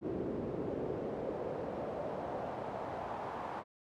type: noise with band-pass filter sweep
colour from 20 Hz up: brown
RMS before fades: -39 dBFS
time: 0.01-3.64 s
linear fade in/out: 50 ms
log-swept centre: 360 to 920 Hz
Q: 2.1
effects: high-pass 80 Hz 12 dB/octave